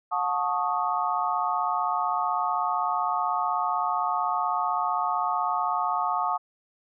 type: chord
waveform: sine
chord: D# half-diminished seventh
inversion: first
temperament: equal with one note detuned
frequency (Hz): 721 / 880 / 1108.7 / 1244.5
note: F#5 / A5 / C#6 / D#6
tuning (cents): -45 / 0 / 0 / 0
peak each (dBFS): -29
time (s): 0.11-6.38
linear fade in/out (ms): 20
effects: none

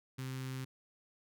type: tone with notch filter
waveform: sawtooth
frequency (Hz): 130.81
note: C3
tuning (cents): 0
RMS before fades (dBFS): -41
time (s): 0.18-0.65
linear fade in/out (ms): 10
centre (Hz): 640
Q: 0.68
effects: none

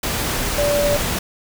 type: tone in noise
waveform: sine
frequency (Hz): 580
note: D5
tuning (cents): -22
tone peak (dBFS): -16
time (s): 0.58-0.97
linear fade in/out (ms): 5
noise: pink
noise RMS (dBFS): -22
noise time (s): 0.03-1.19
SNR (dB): +3
effects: none

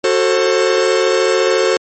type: chord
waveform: 45% pulse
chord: F# diminished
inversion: none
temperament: just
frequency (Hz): 370 / 444 / 532.8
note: F#4 / A4 / C5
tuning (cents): 0 / +16 / +31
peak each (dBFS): -16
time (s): 0.04-1.77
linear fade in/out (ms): 2
effects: MP3 32 kbps

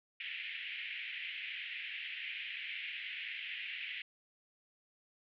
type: band-pass noise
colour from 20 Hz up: white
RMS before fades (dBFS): -43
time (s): 0.2-4.02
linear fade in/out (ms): 5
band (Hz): 1900 to 3000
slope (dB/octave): 48
effects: none

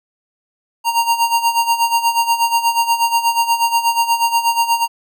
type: tone with tremolo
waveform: square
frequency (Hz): 930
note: A#5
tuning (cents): -4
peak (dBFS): -11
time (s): 0.84-4.88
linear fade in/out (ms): 50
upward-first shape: sine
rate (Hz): 8.3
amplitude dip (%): 75
effects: none

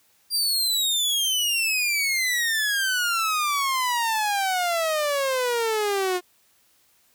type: exponential sweep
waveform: sawtooth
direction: down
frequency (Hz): 4801 to 354.7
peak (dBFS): -18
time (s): 0.3-6.21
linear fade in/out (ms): 50
effects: white hiss -62 dBFS RMS until 7.14 s

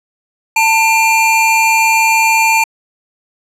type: tone pair together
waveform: square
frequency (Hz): 893.3 / 2389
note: A5 / D7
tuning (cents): +26 / +29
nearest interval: octave + perfect fourth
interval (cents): 1703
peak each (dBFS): -12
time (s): 0.56-2.64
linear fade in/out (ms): 5
effects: low-pass 11000 Hz 12 dB/octave

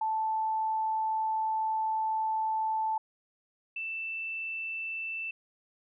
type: tone pair in turn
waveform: sine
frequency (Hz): 878 / 2659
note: A5 / E7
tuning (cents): -4 / +14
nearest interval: octave + perfect fifth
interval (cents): 1918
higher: second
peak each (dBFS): -27 / -33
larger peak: first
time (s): 0.01-2.98 / 3.76-5.31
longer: first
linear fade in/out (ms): 5
effects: none

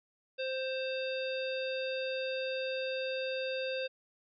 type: harmonic tone with a mistuned harmonic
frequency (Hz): 523.3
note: C5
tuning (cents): 0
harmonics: 1 / 3 / 5 / 7 / 9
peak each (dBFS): -34 / -44 / -41 / -44 / -48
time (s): 0.38-3.88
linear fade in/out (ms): 20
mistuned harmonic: 5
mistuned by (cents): +28
effects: none

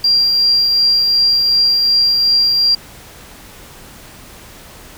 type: tone with tremolo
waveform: triangle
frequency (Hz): 4758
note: D8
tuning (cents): +22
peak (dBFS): -5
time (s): 0.04-2.75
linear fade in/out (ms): 5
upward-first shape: triangle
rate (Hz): 2.7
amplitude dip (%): 40
effects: tanh soft clip ceiling -7 dBFS + pink hiss -38 dBFS RMS until 4.97 s

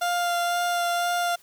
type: tone with vibrato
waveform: 30% pulse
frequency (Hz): 698.5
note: F5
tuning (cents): 0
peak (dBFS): -20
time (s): 0.01-1.36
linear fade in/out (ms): 10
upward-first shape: sine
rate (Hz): 2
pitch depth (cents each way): 11
effects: white hiss -56 dBFS RMS until 1.42 s

